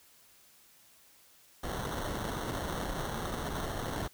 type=noise with sample-and-hold; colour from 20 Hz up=pink; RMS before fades=-36 dBFS; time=1.63-4.08 s; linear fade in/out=10 ms; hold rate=2450 Hz; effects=white hiss -61 dBFS RMS until 4.13 s